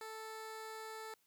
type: tone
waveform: 15% pulse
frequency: 440 Hz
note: A4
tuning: in tune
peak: -39 dBFS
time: 0.01-1.14 s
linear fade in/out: 2 ms
effects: white hiss -75 dBFS RMS until 1.26 s